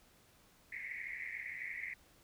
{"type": "band-pass noise", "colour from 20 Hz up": "white", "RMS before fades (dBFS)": -44, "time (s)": [0.72, 1.94], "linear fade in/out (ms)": 5, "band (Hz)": [1900, 2200], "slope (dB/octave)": 96, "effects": ["pink hiss -66 dBFS RMS until 2.23 s"]}